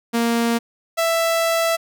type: tone pair in turn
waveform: sawtooth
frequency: 233.1 / 662.2 Hz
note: A#3 / E5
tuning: 0 / +8 cents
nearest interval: octave + tritone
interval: 1808 cents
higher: second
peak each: -13 dBFS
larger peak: neither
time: 0.13-0.59 / 0.97-1.77 s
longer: second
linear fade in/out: 20 ms
effects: none